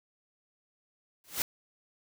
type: noise with exponential growth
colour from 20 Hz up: white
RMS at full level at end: -26 dBFS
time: 1.24-1.42 s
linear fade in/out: 1 ms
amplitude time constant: 39 ms
effects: none